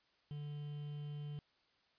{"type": "tone with quantisation", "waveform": "triangle", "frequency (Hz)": 146.83, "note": "D3", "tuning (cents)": 0, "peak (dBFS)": -40, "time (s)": [0.31, 1.39], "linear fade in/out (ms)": 0, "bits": 10, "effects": ["white hiss -74 dBFS RMS until 1.98 s", "resampled to 11025 Hz"]}